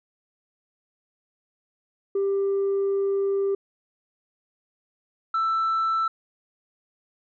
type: tone pair in turn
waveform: sine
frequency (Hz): 394.5 / 1326.9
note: G4 / E6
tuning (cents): +11 / +11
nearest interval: octave + major sixth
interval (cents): 2100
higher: second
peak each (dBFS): -19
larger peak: neither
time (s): 2.15-3.55 / 5.34-6.08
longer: first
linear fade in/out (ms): 5
effects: tanh soft clip ceiling -19 dBFS